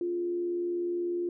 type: tone with frequency modulation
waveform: sine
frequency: 349.2 Hz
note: F4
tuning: in tune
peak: -28 dBFS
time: 0.01-1.29 s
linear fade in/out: 2 ms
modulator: 76.4 Hz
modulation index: 0.25
effects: none